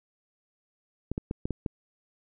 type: clicks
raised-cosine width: 3 ms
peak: -17 dBFS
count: 6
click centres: 1.116 / 1.179 / 1.311 / 1.455 / 1.507 / 1.662 s
effects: none